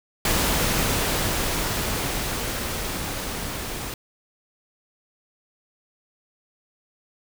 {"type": "noise with level ramp", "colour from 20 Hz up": "pink", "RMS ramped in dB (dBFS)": [-21, -32], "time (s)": [0.25, 3.94], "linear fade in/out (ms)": 2, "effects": []}